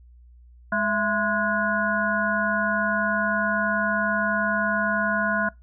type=harmonic tone with a mistuned harmonic; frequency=207.7 Hz; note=G#3; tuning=in tune; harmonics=1 / 3 / 5 / 7 / 8; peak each=-28 / -27 / -29 / -24 / -32 dBFS; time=0.72-5.49 s; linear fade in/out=5 ms; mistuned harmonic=3; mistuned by=+110 cents; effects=noise-tail reverb RT60 0.2 s tail -23 dB re dry + added 60 Hz sine -47 dBFS peak until 5.62 s